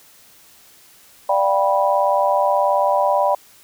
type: chord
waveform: sine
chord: G dominant seventh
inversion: second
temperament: just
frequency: 588 / 705.6 / 784 / 980 Hz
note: D5 / F5 / G5 / B5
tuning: +2 / +18 / 0 / -14 cents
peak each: -18 / -24 / -20 / -19 dBFS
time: 1.29-3.35 s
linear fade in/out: 5 ms
effects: white hiss -49 dBFS RMS until 3.63 s